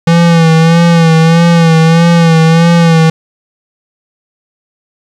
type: tone with vibrato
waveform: square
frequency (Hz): 165.7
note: E3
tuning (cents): +9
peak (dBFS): -4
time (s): 0.07-3.1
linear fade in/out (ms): 5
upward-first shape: sine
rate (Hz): 1.6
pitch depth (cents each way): 49
effects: low-pass 6000 Hz 12 dB/octave + 7-bit